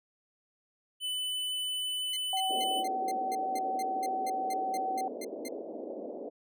square tone, 3002 Hz, F#7, 24 cents sharp, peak -32 dBFS, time 1-2.84 s, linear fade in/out 50 ms
10% pulse tone bursts, 2093 Hz, C7, in tune, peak -31 dBFS, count 15, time 2.13-5.485 s, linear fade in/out 5 ms, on 37 ms, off 200 ms
sine tone with vibrato, 760 Hz, F#5, 46 cents sharp, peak -30 dBFS, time 2.33-5.08 s, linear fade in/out 2 ms, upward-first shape sine, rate 13 Hz, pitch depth 11 cents each way
white band-pass noise, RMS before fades -40 dBFS, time 2.49-6.3 s, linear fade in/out 20 ms, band 240 to 630 Hz, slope 48 dB/octave
effects none

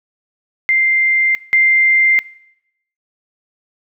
sine tone pair in turn, 2093 / 2093 Hz, C7 / C7, 0 / 0 cents, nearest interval unison, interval 0 cents, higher neither, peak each -10 / -8 dBFS, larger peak second, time 0.69-1.35 / 1.53-2.19 s, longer neither, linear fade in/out 0 ms, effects noise-tail reverb RT60 0.8 s tail -22 dB re dry

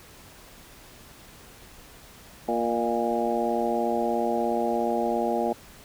harmonic tone with a mistuned harmonic, 117.1 Hz, A#2, 8 cents sharp, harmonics 2 / 3 / 4 / 5 / 6 / 7, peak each -30 / -30 / -30 / -30 / -30 / -30 dBFS, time 2.48-5.53 s, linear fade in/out 5 ms, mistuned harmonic 5, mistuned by +49 cents, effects pink hiss -49 dBFS RMS until 5.84 s

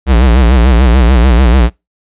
square tone with vibrato, 61.6 Hz, B1, 4 cents flat, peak -5 dBFS, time 0.06-1.7 s, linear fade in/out 50 ms, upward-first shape sine, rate 6.8 Hz, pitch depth 160 cents each way, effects noise-tail reverb RT60 0.2 s tail -24 dB re dry + resampled to 8000 Hz

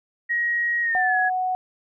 sine tone with pitch glide, 1892 to 1675.9 Hz, A#6 to G#6, +25 to +15 cents, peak -20 dBFS, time 0.29-1.3 s, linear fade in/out 20 ms, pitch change -210 cents, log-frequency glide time 0.82-1.19 s
sine tone, 740 Hz, F#5, in tune, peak -21 dBFS, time 0.95-1.55 s, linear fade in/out 0 ms
effects none

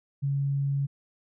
sine tone, 139.5 Hz, C#3, 11 cents sharp, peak -24 dBFS, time 0.22-0.87 s, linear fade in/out 20 ms, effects none

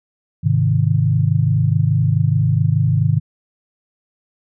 sine chord, Ab major, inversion none, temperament equal, 103.83 / 130.81 / 155.56 Hz, Ab2 / C3 / Eb3, 0 / 0 / 0 cents, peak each -17 dBFS, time 0.43-3.2 s, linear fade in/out 20 ms, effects none

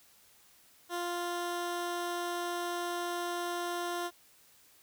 15% pulse tone, 349.2 Hz, F4, in tune, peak -27 dBFS, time 0.89-4.11 s, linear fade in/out 50 ms, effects white hiss -62 dBFS RMS until 4.82 s

